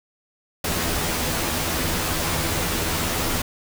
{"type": "noise with comb filter", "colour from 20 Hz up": "pink", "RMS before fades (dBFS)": -24, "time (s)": [0.64, 3.42], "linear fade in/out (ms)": 5, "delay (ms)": 12, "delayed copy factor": 0.65, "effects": []}